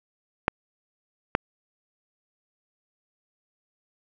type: clicks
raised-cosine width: 0.5 ms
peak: -4 dBFS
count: 2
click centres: 0.481 / 1.351 s
effects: none